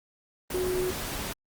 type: tone in noise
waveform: sine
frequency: 366.5 Hz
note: F#4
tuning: 16 cents flat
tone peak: -26 dBFS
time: 0.54-0.91 s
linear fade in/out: 5 ms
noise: pink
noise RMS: -34 dBFS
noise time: 0.5-1.33 s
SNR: +5 dB
effects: Opus 24 kbps